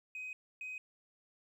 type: tone bursts at uneven times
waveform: sine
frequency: 2516 Hz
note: D#7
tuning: 19 cents sharp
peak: -39 dBFS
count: 2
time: 0.15-0.33 / 0.61-0.78 s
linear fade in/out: 2 ms
effects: tanh soft clip ceiling -38 dBFS + 12-bit